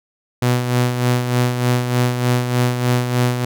sawtooth tone with tremolo, 123.47 Hz, B2, in tune, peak -9 dBFS, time 0.42-3.45 s, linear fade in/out 5 ms, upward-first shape sine, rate 3.3 Hz, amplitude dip 55%, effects none

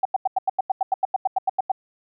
sine tone bursts, 764 Hz, G5, 45 cents flat, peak -16 dBFS, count 16, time 0.03-1.718 s, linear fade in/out 5 ms, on 23 ms, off 88 ms, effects none

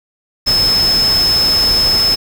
sine tone in noise, 5200 Hz, E8, 24 cents flat, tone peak -10 dBFS, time 0.46-2.16 s, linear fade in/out 20 ms, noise pink, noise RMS -21 dBFS, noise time 0.46-2.16 s, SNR +8 dB, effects none

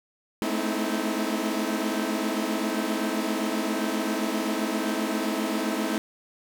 sawtooth tone cluster, 214 / 221.6 / 259 / 311 / 328.3 Hz, A3 / A3 / C4 / D#4 / E4, -48 / +13 / -17 / -1 / -7 cents, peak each -28 dBFS, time 0.42-5.98 s, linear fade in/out 0 ms, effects none

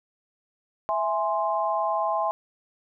sine chord, E augmented, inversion none, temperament equal, 659.3 / 830.6 / 1046.5 Hz, E5 / G#5 / B#5, 0 / 0 / 0 cents, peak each -27 dBFS, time 0.89-2.31 s, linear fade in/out 0 ms, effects none

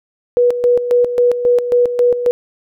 sine tone with tremolo, 487 Hz, B4, 24 cents flat, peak -8 dBFS, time 0.37-2.31 s, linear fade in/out 0 ms, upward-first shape square, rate 3.7 Hz, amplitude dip 65%, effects none

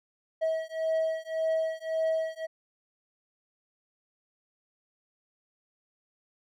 triangle beating tone pair, 642 / 643.8 Hz, E5 / E5, -46 / -41 cents, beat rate 1.8 Hz, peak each -28 / -28 dBFS, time 0.41-2.47 s, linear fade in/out 20 ms, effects none

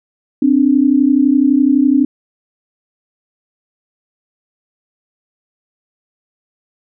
sine tone pair together, 260.5 / 292.4 Hz, C4 / D4, -7 / -7 cents, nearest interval major second, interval 200 cents, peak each -11 dBFS, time 0.42-2.05 s, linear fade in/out 5 ms, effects none

